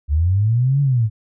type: linear two-way sweep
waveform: sine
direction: up then down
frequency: 69.1 to 143.9 to 103.8 Hz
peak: -13 dBFS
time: 0.08-1.1 s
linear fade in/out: 50 ms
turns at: 0.81 s
effects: none